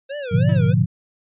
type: tone with vibrato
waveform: square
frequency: 523.3 Hz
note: C5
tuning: in tune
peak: -27 dBFS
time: 0.09-0.74 s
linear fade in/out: 20 ms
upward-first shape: sine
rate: 3.1 Hz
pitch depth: 210 cents each way
type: chord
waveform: sine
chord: G# diminished seventh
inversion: none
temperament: equal with one note detuned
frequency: 105.21 / 123.47 / 146.83 / 174.61 Hz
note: G#2 / B2 / D3 / F3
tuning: +23 / 0 / 0 / 0 cents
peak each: -19 dBFS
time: 0.31-0.86 s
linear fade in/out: 20 ms
type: tone with exponential decay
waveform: sawtooth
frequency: 323 Hz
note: E4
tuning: 35 cents flat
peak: -27 dBFS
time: 0.49-0.74 s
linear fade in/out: 2 ms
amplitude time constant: 54 ms
effects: resampled to 8000 Hz